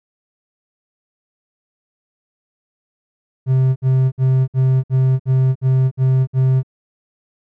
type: tone bursts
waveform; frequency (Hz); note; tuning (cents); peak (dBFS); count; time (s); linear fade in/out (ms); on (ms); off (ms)
triangle; 130.81; C3; 0; -9; 9; 3.46-6.632; 50; 300; 59
effects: none